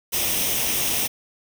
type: noise with comb filter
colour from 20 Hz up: white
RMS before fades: -23 dBFS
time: 0.12-1.08 s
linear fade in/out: 20 ms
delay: 0.34 ms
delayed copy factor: +0.55
effects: none